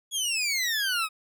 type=exponential sweep; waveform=20% pulse; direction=down; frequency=3389 to 1244.5 Hz; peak=-20 dBFS; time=0.11-1.09 s; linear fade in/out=50 ms; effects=none